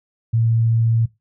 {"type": "tone", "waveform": "sine", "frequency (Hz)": 114.3, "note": "A#2", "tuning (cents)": -34, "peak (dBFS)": -14, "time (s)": [0.33, 1.06], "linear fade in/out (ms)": 10, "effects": ["noise-tail reverb RT60 0.2 s tail -19 dB re dry"]}